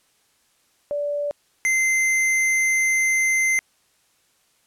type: tone pair in turn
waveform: sine / square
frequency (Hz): 581 / 2075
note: D5 / C7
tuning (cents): -19 / -15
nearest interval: octave + minor seventh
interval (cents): 2204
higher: second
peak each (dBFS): -22 / -18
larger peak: second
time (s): 0.91-1.31 / 1.65-3.59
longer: second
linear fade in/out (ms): 0
effects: white hiss -63 dBFS RMS until 4.66 s + low-pass 11000 Hz 12 dB/octave